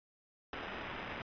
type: noise with sample-and-hold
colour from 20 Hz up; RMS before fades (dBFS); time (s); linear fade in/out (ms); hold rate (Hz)
violet; -43; 0.53-1.22; 2; 4410
effects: resampled to 11025 Hz